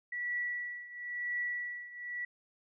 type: tone with tremolo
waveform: sine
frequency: 1947 Hz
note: B6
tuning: 25 cents flat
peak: -31 dBFS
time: 0.12-2.25 s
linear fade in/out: 5 ms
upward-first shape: triangle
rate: 0.98 Hz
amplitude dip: 85%
effects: none